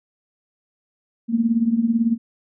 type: tone with tremolo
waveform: sine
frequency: 230 Hz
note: A#3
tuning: 23 cents flat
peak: -12 dBFS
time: 1.28-2.18 s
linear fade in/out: 50 ms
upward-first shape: triangle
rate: 18 Hz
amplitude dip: 85%
effects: none